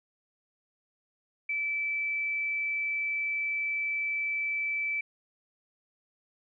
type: tone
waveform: sine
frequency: 2316 Hz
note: D7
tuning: 25 cents flat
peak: -28 dBFS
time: 1.49-5.01 s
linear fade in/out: 5 ms
effects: none